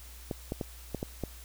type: clicks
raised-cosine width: 2 ms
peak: -19 dBFS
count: 6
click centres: 0.312 / 0.521 / 0.612 / 0.947 / 1.029 / 1.237 s
effects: added 60 Hz sine -47 dBFS peak until 1.44 s + white hiss -52 dBFS RMS until 1.44 s